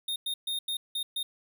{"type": "tone bursts at uneven times", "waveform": "square", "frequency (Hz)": 3683, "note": "A#7", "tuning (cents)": -22, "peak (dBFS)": -30, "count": 6, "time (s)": [[0.08, 0.16], [0.26, 0.34], [0.47, 0.59], [0.68, 0.77], [0.95, 1.03], [1.16, 1.23]], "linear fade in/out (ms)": 5, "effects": []}